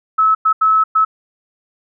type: tone bursts at uneven times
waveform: sine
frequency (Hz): 1297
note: E6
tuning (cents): -28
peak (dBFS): -9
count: 4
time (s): 0.18-0.35 / 0.45-0.53 / 0.61-0.84 / 0.95-1.05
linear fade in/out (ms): 10
effects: none